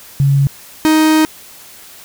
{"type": "tone pair in turn", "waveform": ["sine", "45% pulse"], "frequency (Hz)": [139, 312.7], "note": ["C#3", "D#4"], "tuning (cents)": [5, 9], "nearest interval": "octave + major second", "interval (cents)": 1404, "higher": "second", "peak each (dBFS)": -8, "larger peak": "neither", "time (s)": [[0.2, 0.47], [0.85, 1.25]], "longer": "second", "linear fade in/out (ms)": 0, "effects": ["white hiss -38 dBFS RMS until 2.04 s"]}